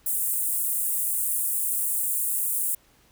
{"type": "high-pass noise", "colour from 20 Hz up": "pink", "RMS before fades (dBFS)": -26, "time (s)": [0.06, 2.75], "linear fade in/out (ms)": 5, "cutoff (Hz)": 8500, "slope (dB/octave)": 48, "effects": ["pink hiss -60 dBFS RMS until 3.11 s"]}